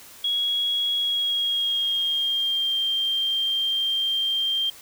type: tone with pitch glide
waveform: sine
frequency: 3322 to 3176 Hz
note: G#7 to G7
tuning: 0 to +22 cents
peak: -21 dBFS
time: 0.24-4.7 s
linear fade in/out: 5 ms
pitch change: -78 cents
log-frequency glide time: 0.98-2.77 s
effects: white hiss -46 dBFS RMS until 4.81 s